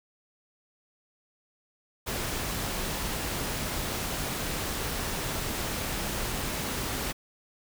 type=noise; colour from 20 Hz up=pink; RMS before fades=-32 dBFS; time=2.06-7.13 s; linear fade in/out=20 ms; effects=none